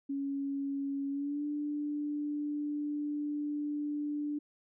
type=tone with pitch glide; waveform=sine; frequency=277.9 to 294.4 Hz; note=C#4 to D4; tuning=+4 to +4 cents; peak=-32 dBFS; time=0.09-4.39 s; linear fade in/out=10 ms; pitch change=+100 cents; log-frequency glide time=1.1-1.45 s; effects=none